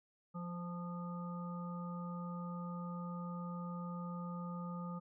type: harmonic tone with a mistuned harmonic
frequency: 175.3 Hz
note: F3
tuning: 7 cents sharp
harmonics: 1 / 3 / 5 / 7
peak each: -41 / -52 / -54 / -49 dBFS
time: 0.34-5 s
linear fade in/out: 20 ms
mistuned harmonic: 3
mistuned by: -23 cents
effects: none